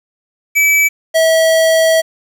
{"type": "tone pair in turn", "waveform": "square", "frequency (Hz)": [2300, 647.7], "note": ["D7", "E5"], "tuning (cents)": [-37, -31], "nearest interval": "octave + minor seventh", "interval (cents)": 2194, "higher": "first", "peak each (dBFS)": -9, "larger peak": "neither", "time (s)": [[0.55, 0.89], [1.14, 2.02]], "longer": "second", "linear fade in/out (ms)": 20, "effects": ["7-bit"]}